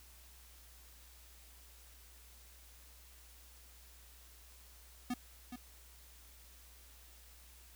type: tone with echo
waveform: square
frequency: 246.9 Hz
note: B3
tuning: in tune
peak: -35 dBFS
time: 5.1-5.14 s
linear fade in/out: 5 ms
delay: 420 ms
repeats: 1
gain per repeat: -9 dB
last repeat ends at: 5.56 s
effects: added 60 Hz sine -59 dBFS peak until 7.75 s + white hiss -61 dBFS RMS until 7.75 s